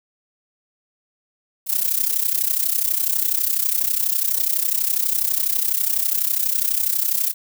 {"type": "noise with amplitude modulation", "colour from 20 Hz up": "violet", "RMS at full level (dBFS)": -17, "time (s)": [1.66, 7.34], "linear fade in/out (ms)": 50, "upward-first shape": "sine", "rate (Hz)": 32.1, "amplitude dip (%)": 80, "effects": []}